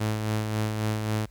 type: tone with tremolo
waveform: sawtooth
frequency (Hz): 108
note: A2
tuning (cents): -32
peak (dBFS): -20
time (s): 0-1.26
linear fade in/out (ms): 10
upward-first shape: sine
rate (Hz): 3.7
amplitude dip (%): 40
effects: added 50 Hz sine -49 dBFS peak until 1.3 s + pink hiss -63 dBFS RMS until 1.3 s